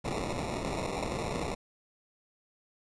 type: noise with sample-and-hold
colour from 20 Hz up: blue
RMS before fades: -34 dBFS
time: 0.04-1.55 s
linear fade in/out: 10 ms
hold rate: 1575 Hz
effects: resampled to 22050 Hz